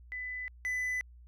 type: tone pair in turn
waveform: sine / triangle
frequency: 2000 / 2000 Hz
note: B6 / B6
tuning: +21 / +21 cents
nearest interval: unison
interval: 0 cents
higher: neither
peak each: -36 / -29 dBFS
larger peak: second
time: 0.12-0.48 / 0.65-1.01 s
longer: neither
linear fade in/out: 0 ms
effects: added 60 Hz sine -51 dBFS peak until 1.27 s